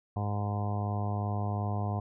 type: harmonic tone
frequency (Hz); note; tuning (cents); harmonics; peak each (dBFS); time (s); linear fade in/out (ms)
102.8; G#2; -17; 1 / 2 / 3 / 4 / 5 / 6 / 7 / 8 / 9 / 10; -30 / -38 / -45 / -45 / -47 / -45 / -39 / -45 / -45 / -45; 0.16-2; 5
effects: none